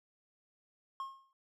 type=tone with exponential decay; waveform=triangle; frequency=1077 Hz; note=C6; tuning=50 cents sharp; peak=-33 dBFS; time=1-1.33 s; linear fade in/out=1 ms; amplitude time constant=70 ms; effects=none